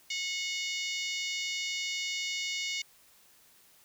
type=harmonic tone with a mistuned harmonic; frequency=728 Hz; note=F#5; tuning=28 cents flat; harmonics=3 / 4 / 5 / 6 / 7 / 8 / 9 / 10; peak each=-36 / -38 / -40 / -42 / -43 / -44 / -45 / -46 dBFS; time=0.1-2.82 s; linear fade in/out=5 ms; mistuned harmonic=6; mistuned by=+31 cents; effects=white hiss -61 dBFS RMS until 3.84 s